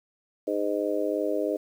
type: harmonic tone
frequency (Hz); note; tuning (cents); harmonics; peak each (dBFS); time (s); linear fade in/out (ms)
102.9; G#2; -16; 3 / 4 / 5 / 6; -30 / -30 / -30 / -30; 0.47-1.57; 10
effects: 9-bit